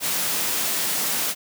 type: high-pass noise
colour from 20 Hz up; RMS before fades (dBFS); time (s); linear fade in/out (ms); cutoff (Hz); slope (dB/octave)
white; -24; 0-1.35; 50; 120; 96
effects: none